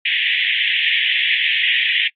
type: band-pass noise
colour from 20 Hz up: white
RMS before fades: -18 dBFS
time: 0.05-2.08 s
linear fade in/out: 10 ms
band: 1800 to 3400 Hz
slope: 96 dB/octave
effects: noise-tail reverb RT60 0.1 s tail -21 dB re dry + AAC 32 kbps